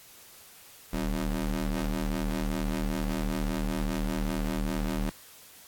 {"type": "ring-modulated tone", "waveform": "25% pulse", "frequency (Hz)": 77.7, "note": "D#2", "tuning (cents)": -2, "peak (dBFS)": -21, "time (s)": [0.93, 5.1], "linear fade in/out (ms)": 5, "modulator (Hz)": 114, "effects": ["white hiss -52 dBFS RMS until 5.67 s", "AAC 64 kbps"]}